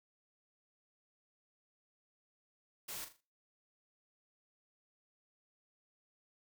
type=noise with echo; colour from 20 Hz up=white; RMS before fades=-44 dBFS; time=2.88-3.05 s; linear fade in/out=10 ms; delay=40 ms; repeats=4; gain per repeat=-9 dB; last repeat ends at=3.21 s; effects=noise-tail reverb RT60 0.4 s tail -26 dB re dry